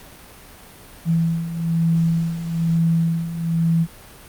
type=beating tone pair; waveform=sine; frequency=164.81 / 165.91 Hz; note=E3 / E3; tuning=0 / +11 cents; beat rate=1.1 Hz; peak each=-23 / -18 dBFS; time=1.05-3.87 s; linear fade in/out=50 ms; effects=pink hiss -43 dBFS RMS until 4.28 s + Opus 48 kbps